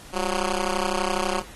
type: ring-modulated tone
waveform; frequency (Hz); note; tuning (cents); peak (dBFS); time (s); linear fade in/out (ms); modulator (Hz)
10% pulse; 185; F#3; 0; -12; 0.12-1.43; 50; 169
effects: pink hiss -45 dBFS RMS until 1.55 s + AAC 32 kbps